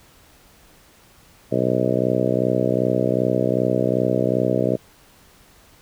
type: harmonic tone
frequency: 62.6 Hz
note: B1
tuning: 24 cents sharp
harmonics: 2 / 3 / 4 / 5 / 6 / 7 / 8 / 9 / 10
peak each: -26 / -26 / -26 / -26 / -26 / -26 / -26 / -26 / -26 dBFS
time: 1.51-4.77 s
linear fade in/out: 20 ms
effects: pink hiss -52 dBFS RMS until 5.81 s

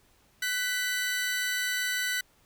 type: tone pair together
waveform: sawtooth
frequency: 1503 / 1975.5 Hz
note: F#6 / B6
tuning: +27 / 0 cents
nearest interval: perfect fourth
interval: 473 cents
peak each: -27 dBFS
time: 0.42-2.21 s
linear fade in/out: 5 ms
effects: pink hiss -64 dBFS RMS until 2.45 s

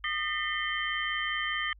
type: tone cluster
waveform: sine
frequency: 1224 / 1806 / 1987 / 2112 / 3100 Hz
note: D#6 / A6 / B6 / C7 / G7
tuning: -29 / +45 / +10 / +16 / -20 cents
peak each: -35 / -34 / -36 / -37 / -35 dBFS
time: 0.04-1.73 s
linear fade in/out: 2 ms
effects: added 50 Hz sine -52 dBFS peak until 1.79 s

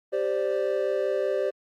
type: chord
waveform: triangle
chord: G suspended fourth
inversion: none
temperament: just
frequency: 392 / 522.7 / 588 Hz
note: G4 / C5 / D5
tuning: 0 / -2 / +2 cents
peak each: -26 dBFS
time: 0.12-1.51 s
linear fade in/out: 20 ms
effects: Opus 32 kbps

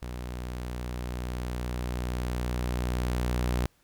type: tone with level ramp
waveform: sawtooth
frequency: 61.2 Hz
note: B1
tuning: 15 cents flat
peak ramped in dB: -31 to -21 dBFS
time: 0.02-3.66 s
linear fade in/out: 0 ms
effects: pink hiss -66 dBFS RMS until 3.83 s

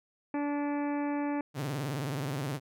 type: harmonic tone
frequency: 289.6 Hz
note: D4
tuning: 24 cents flat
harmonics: 1 / 2 / 3 / 4 / 5 / 6 / 7 / 8 / 9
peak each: -30 / -39 / -38 / -47 / -51 / -47 / -52 / -49 / -56 dBFS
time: 0.34-1.41 s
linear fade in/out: 2 ms
type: tone with vibrato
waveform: sawtooth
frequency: 139.4 Hz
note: C#3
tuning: 10 cents sharp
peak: -28 dBFS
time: 1.54-2.6 s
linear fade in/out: 50 ms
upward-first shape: sine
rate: 19 Hz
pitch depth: 170 cents each way
effects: none

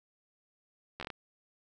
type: slowing click train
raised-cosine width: 0.3 ms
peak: -23 dBFS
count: 6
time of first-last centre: 1-1.102 s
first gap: 12 ms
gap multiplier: 1.27
effects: none

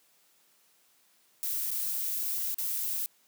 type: noise with dropouts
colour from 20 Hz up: violet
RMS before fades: -32 dBFS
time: 1.43-3.06 s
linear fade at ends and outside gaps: 0 ms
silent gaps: 1.706-1.714 / 2.544-2.584 s
effects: white hiss -66 dBFS RMS until 3.27 s + high-pass 150 Hz 12 dB/octave

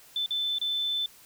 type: tone with dropouts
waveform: sine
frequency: 3525 Hz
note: A7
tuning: 2 cents sharp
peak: -26 dBFS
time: 0.16-1.06 s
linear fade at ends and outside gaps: 2 ms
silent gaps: 0.261-0.307 / 0.585-0.614 s
effects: white hiss -54 dBFS RMS until 1.25 s

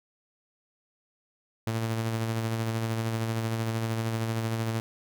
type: tone with tremolo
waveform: sawtooth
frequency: 113 Hz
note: A2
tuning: 47 cents sharp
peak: -22 dBFS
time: 1.67-4.8 s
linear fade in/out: 0 ms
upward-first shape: sine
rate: 13 Hz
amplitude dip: 35%
effects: none

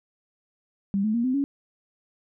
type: tone with pitch steps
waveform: sine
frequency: 197.8 / 215.7 / 235.2 / 256.5 / 279.7 Hz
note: G3 / A3 / A#3 / C4 / C#4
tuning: +16 / -34 / +16 / -34 / +16 cents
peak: -21 dBFS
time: 0.94-1.44 s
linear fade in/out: 0 ms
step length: 100 ms
effects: none

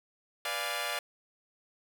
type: chord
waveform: 10% pulse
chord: B diminished seventh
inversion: none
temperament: equal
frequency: 493.9 / 587.3 / 698.5 / 830.6 Hz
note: B4 / D5 / F5 / Ab5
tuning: 0 / 0 / 0 / 0 cents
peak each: -33 / -28 / -28 / -31 dBFS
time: 0.45-0.99 s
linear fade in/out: 2 ms
effects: none

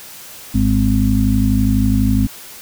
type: harmonic tone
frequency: 52.1 Hz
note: G#1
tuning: 6 cents sharp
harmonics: 1 / 2 / 4 / 5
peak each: -17 / -17 / -17 / -17 dBFS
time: 0.54-2.27 s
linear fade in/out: 10 ms
effects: white hiss -36 dBFS RMS until 2.61 s

